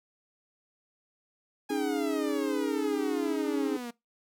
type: exponential sweep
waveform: sawtooth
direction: down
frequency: 830.6 to 233.1 Hz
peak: -32 dBFS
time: 1.69-3.91 s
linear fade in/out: 10 ms
type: chord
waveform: triangle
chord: C# suspended second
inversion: none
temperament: just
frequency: 277.2 / 311.8 / 415.8 Hz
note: C#4 / D#4 / G#4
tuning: 0 / +4 / +2 cents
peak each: -30 dBFS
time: 1.7-3.77 s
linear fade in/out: 5 ms
effects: noise-tail reverb RT60 0.2 s tail -23 dB re dry